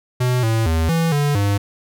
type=tone with pitch steps; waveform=square; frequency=125.2 / 112.4 / 81 / 165.2 / 145.1 / 101 Hz; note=B2 / A2 / E2 / E3 / D3 / G#2; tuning=+24 / +37 / -30 / +4 / -21 / -48 cents; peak=-16 dBFS; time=0.2-1.58 s; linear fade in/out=10 ms; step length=230 ms; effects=none